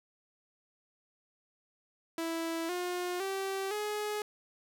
sawtooth tone with pitch steps, 329.6 / 357.4 / 387.5 / 420.1 Hz, E4 / F4 / G4 / G#4, 0 / +40 / -20 / +20 cents, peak -29 dBFS, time 2.18-4.22 s, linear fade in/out 2 ms, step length 510 ms, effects none

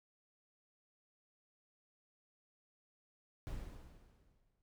brown noise with exponential decay, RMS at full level -42 dBFS, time 3.47-4.62 s, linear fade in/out 0 ms, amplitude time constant 250 ms, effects none

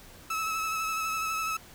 30% pulse tone with vibrato, 1300 Hz, E6, 24 cents flat, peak -26 dBFS, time 0.3-1.57 s, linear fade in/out 5 ms, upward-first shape sine, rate 12 Hz, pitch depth 22 cents each way, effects pink hiss -51 dBFS RMS until 1.74 s

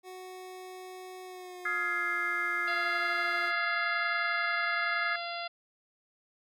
25% pulse tone with pitch glide, 370 to 350.2 Hz, F#4 to F4, 0 to +5 cents, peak -39 dBFS, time 0.03-3.53 s, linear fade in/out 50 ms, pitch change -95 cents, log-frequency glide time 1.23-2.04 s
sine chord, F minor seventh, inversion third, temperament just, 1257.2 / 1396.9 / 1676.3 / 2095 Hz, Eb6 / F6 / Ab6 / C7, +18 / 0 / +16 / +2 cents, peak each -36 / -36 / -33 / -33 dBFS, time 1.65-5.16 s, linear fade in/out 5 ms
harmonic tone, 688 Hz, F5, 26 cents flat, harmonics 1 / 2 / 3 / 4 / 5 / 6 / 7, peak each -38 / -41 / -43 / -44 / -45 / -46 / -46 dBFS, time 2.67-5.48 s, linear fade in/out 10 ms
effects none

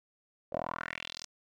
10% pulse tone with band-pass filter sweep, 41.57 Hz, E1, 15 cents sharp, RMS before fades -39 dBFS, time 0.52-1.26 s, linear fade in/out 10 ms, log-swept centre 550 to 6100 Hz, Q 3.8, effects none

